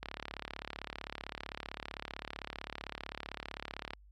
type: click train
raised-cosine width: 0.3 ms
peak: -23 dBFS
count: 140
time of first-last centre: 0.03-3.934 s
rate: 35.6 Hz
effects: added 50 Hz sine -56 dBFS peak until 4.11 s + AAC 48 kbps